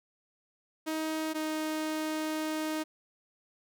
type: tone pair in turn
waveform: sawtooth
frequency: 315.1 / 311.5 Hz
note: D#4 / D#4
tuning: +22 / +2 cents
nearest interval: unison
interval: 20 cents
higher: first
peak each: -27 dBFS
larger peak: neither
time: 0.86-1.34 / 1.34-2.84 s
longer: second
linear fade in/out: 20 ms
effects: none